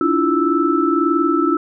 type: tone cluster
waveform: sine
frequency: 287.9 / 326.8 / 348.5 / 1317 Hz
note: D4 / E4 / F4 / E6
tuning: -34 / -15 / -4 / -2 cents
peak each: -19 dBFS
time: 0.01-1.57 s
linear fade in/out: 2 ms
effects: none